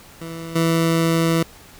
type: tone with level steps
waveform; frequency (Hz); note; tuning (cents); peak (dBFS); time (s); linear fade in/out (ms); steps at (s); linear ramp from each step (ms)
20% pulse; 164.81; E3; 0; -25 / -11; 0.21-1.43; 5; 0.55; 10
effects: pink hiss -45 dBFS RMS until 1.79 s